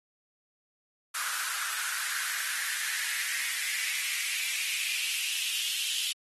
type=noise with high-pass filter sweep; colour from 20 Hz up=white; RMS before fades=-32 dBFS; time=1.14-6.13 s; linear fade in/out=10 ms; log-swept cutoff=1300 to 3100 Hz; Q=4.1; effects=AAC 32 kbps